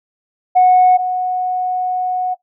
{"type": "tone pair in turn", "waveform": "sine", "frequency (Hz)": [734, 734], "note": ["F#5", "F#5"], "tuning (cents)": [-14, -14], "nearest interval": "unison", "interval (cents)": 0, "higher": "neither", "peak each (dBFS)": [-5, -15], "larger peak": "first", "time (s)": [[0.55, 0.98], [0.98, 2.35]], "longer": "second", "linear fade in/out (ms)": 20, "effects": ["noise-tail reverb RT60 0.1 s tail -17 dB re dry", "tanh soft clip ceiling -3 dBFS"]}